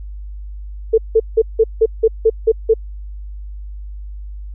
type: tone bursts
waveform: sine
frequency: 446 Hz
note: A4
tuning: 23 cents sharp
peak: -7 dBFS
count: 9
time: 0.93-2.74 s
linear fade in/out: 10 ms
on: 50 ms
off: 170 ms
effects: added 50 Hz sine -27 dBFS peak until 4.54 s